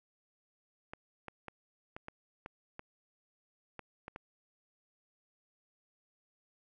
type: clicks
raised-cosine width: 0.5 ms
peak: -28 dBFS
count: 10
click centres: 0.935 / 1.283 / 1.483 / 1.965 / 2.084 / 2.461 / 2.794 / 3.793 / 4.081 / 4.161 s
effects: none